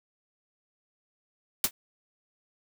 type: noise with exponential decay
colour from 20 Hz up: white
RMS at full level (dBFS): -18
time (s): 1.64-1.71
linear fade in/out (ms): 2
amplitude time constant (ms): 15
effects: none